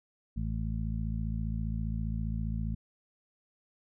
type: harmonic tone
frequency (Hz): 55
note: A1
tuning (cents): 0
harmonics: 1 / 2 / 3 / 4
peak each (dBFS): -33 / -36 / -38 / -39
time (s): 0.36-2.75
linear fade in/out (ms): 10
effects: none